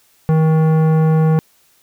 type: tone with tanh clipping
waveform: sine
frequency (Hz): 158.4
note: D#3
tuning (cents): +31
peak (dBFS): -12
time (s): 0.29-1.39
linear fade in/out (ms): 0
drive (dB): 15
effects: white hiss -55 dBFS RMS until 1.82 s